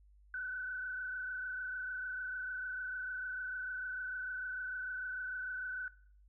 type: tone with frequency modulation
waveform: sine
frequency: 1500 Hz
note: F#6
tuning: 23 cents sharp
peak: -37 dBFS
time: 0.34-5.88 s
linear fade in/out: 2 ms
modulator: 26.7 Hz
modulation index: 1.2
effects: noise-tail reverb RT60 0.5 s tail -20 dB re dry + added 50 Hz sine -60 dBFS peak until 6.28 s